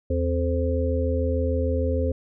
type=harmonic tone with a mistuned harmonic; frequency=86.7 Hz; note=F2; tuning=12 cents flat; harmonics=1 / 3 / 5 / 6; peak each=-23 / -29 / -30 / -27 dBFS; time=0.1-2.12 s; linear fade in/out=5 ms; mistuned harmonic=1; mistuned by=-150 cents; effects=none